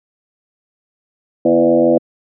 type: tone with frequency modulation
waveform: sine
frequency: 419 Hz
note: G#4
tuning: 15 cents sharp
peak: -8 dBFS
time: 1.45-1.98 s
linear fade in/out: 5 ms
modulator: 86.2 Hz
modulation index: 2.4
effects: high-pass 200 Hz 12 dB/octave